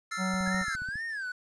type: chord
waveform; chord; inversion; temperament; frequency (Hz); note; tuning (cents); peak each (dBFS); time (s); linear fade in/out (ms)
square; F major seventh; third; equal with one note detuned; 1318.5 / 1384.9 / 1760 / 2093; E6 / F6 / A6 / C7; 0 / -15 / 0 / 0; -37 / -39 / -40 / -40; 0.11-0.76; 10
type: harmonic tone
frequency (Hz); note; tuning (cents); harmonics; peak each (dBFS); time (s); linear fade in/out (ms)
187; F#3; +19; 1 / 3 / 4 / 5; -29 / -39 / -41 / -43; 0.17-0.65; 50
type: click train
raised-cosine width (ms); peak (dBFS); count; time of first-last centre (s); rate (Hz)
5; -32; 10; 0.34-0.956; 14.6
type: tone with vibrato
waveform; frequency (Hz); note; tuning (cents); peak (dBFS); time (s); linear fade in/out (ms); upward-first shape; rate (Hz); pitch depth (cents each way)
triangle; 1653; G#6; -9; -31; 0.46-1.32; 5; sine; 2.1; 190
effects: resampled to 22050 Hz + 10-bit